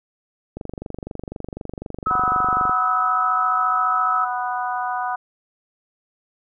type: click train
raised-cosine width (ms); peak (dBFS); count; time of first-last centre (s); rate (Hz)
2; -17; 52; 0.57-2.695; 24
type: tone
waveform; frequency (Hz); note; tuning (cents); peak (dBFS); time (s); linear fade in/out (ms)
sine; 1289; E6; -39; -18; 2.06-4.25; 5
type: harmonic tone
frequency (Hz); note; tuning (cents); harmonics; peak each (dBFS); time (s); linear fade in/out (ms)
246.9; B3; 0; 3 / 4 / 5 / 6; -25 / -27 / -29 / -31; 2.1-5.16; 10
effects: none

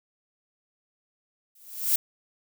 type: noise with exponential growth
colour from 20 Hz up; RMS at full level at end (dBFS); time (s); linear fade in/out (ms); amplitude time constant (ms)
violet; -19; 1.55-1.96; 5; 89
effects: none

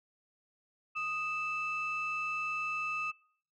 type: tone pair together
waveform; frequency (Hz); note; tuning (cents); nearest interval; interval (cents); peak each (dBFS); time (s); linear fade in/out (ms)
sine; 1244.5 / 2637; D#6 / E7; 0 / 0; octave + minor second; 1300; -35 / -34; 0.95-3.12; 20
effects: noise-tail reverb RT60 0.6 s tail -25 dB re dry + tanh soft clip ceiling -27 dBFS

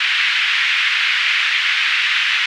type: band-pass noise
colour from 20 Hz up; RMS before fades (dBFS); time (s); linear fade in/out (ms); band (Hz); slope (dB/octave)
white; -17; 0-2.46; 5; 1700 to 2900; 24
effects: none

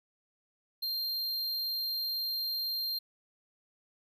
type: tone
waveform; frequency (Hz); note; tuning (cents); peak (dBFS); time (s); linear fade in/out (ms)
square; 4186; C8; 0; -32; 0.82-2.99; 10
effects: none

